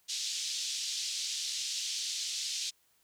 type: band-pass noise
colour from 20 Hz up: pink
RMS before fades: -36 dBFS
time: 0.08-2.71 s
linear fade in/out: 20 ms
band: 3500 to 7000 Hz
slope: 24 dB/octave
effects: white hiss -70 dBFS RMS until 3.03 s